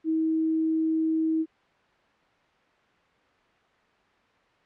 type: tone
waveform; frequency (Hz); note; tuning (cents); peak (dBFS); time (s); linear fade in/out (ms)
sine; 319.7; D#4; +47; -22; 0.04-1.46; 50
effects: white hiss -62 dBFS RMS until 4.65 s + low-pass 2000 Hz 12 dB/octave